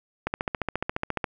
click train, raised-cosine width 0.5 ms, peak -11 dBFS, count 15, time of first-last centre 0.27-1.242 s, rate 14.4 Hz, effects none

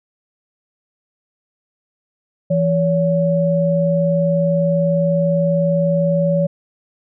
sine tone pair together, 167.45 / 566 Hz, E3 / C#5, +27 / +36 cents, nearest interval octave + major sixth, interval 2109 cents, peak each -16 dBFS, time 2.5-6.47 s, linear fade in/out 10 ms, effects none

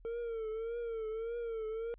triangle tone with vibrato, 454.4 Hz, A#4, 44 cents flat, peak -34 dBFS, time 0.05-1.94 s, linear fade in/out 0 ms, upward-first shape triangle, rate 1.7 Hz, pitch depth 85 cents each way, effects added 40 Hz sine -55 dBFS peak until 1.98 s + resampled to 8000 Hz

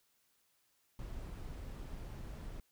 brown noise, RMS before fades -45 dBFS, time 0.99-2.6 s, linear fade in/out 2 ms, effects white hiss -75 dBFS RMS until 2.71 s

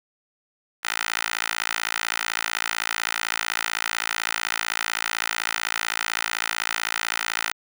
10% pulse tone with high-pass filter, 55.8 Hz, A1, 25 cents sharp, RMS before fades -27 dBFS, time 0.83-7.53 s, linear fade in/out 20 ms, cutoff 1600 Hz, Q 1.4, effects none

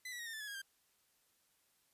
sawtooth tone with pitch steps, 2012 / 1944.6 / 1879.4 / 1816.5 / 1755.6 / 1696.8 / 1639.9 / 1585 Hz, B6 / B6 / A#6 / A#6 / A6 / G#6 / G#6 / G6, +32 / -27 / +14 / -45 / -4 / +37 / -22 / +19 cents, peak -40 dBFS, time 0.05-0.618 s, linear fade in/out 5 ms, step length 71 ms, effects white hiss -75 dBFS RMS until 1.93 s + resampled to 32000 Hz

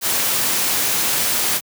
white noise, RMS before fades -19 dBFS, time 0.01-1.61 s, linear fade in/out 50 ms, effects high-pass 100 Hz 12 dB/octave

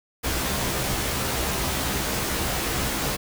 pink noise with comb filter, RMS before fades -26 dBFS, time 0.23-3.17 s, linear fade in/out 20 ms, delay 15 ms, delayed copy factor +0.7, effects none

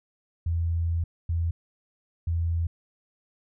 sine tone bursts at uneven times, 83.8 Hz, E2, 29 cents sharp, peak -23 dBFS, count 3, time 0.46-1.04 / 1.29-1.51 / 2.27-2.67 s, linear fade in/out 5 ms, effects none

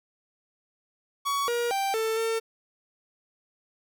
45% pulse tone with pitch steps, 1124 / 475.7 / 784 / 444.3 / 450.1 Hz, C#6 / A#4 / G5 / A4 / A4, +24 / +35 / 0 / +17 / +39 cents, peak -25 dBFS, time 1.25-2.4 s, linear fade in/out 20 ms, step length 230 ms, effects none

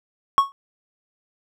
triangle tone with exponential decay, 1104 Hz, C#6, 7 cents flat, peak -6 dBFS, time 0.38-0.52 s, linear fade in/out 0 ms, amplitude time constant 30 ms, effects none

